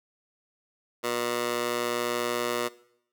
15% pulse tone with high-pass filter, 120.4 Hz, B2, 44 cents flat, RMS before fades -29 dBFS, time 1.03-2.69 s, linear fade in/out 20 ms, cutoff 520 Hz, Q 0.95, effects noise-tail reverb RT60 0.7 s tail -20 dB re dry

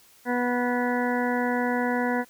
harmonic tone, 245.4 Hz, B3, 11 cents flat, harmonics 1 / 2 / 3 / 4 / 6 / 7 / 8, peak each -26 / -29 / -31 / -32 / -34 / -34 / -35 dBFS, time 0.25-2.25 s, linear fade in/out 50 ms, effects white hiss -56 dBFS RMS until 2.29 s

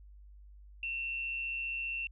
sine tone with amplitude modulation, 2700 Hz, E7, 41 cents sharp, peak -32 dBFS, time 0.83-2.07 s, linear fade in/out 2 ms, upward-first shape sine, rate 135 Hz, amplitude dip 40%, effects added 50 Hz sine -51 dBFS peak until 2.11 s

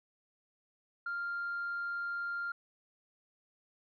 sine tone, 1396 Hz, F6, 1 cent flat, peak -33 dBFS, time 1.06-2.52 s, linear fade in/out 5 ms, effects tanh soft clip ceiling -31 dBFS

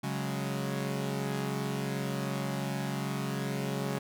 sawtooth chord, C# suspended fourth, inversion none, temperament equal, 138.59 / 185 / 207.7 Hz, C#3 / F#3 / G#3, 0 / 0 / 0 cents, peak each -30 / -33 / -33 dBFS, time 0.03-3.99 s, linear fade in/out 10 ms, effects none

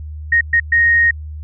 sine tone bursts at uneven times, 1864.7 Hz, A#6, in tune, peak -9 dBFS, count 3, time 0.32-0.41 / 0.53-0.6 / 0.72-1.11 s, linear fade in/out 5 ms, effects added 76 Hz sine -26 dBFS peak until 1.43 s

